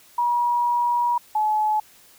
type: tone pair in turn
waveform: sine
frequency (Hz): 960 / 855.3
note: B5 / A5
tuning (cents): -49 / -49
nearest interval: major second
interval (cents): 200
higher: first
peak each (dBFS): -18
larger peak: neither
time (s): 0.18-1.18 / 1.35-1.8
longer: first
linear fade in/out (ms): 5
effects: white hiss -52 dBFS RMS until 2.18 s